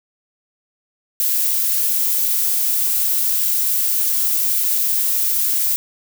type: noise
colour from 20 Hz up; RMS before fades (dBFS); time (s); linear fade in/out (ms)
violet; -18; 1.2-5.76; 0
effects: none